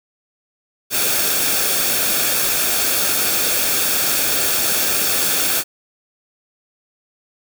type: noise with comb filter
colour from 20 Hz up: white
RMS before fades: -18 dBFS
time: 0.9-5.64 s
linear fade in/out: 50 ms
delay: 1 ms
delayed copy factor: -0.5
effects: none